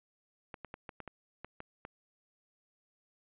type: clicks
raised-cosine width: 0.5 ms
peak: -28 dBFS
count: 9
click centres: 0.542 / 0.647 / 0.741 / 0.892 / 1.003 / 1.077 / 1.446 / 1.604 / 1.851 s
effects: resampled to 8000 Hz